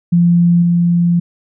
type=tone with level steps; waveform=sine; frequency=172.6 Hz; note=F3; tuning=20 cents flat; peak=-7 / -9 dBFS; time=0.12-1.2 s; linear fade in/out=10 ms; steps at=0.62 s; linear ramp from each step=5 ms; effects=none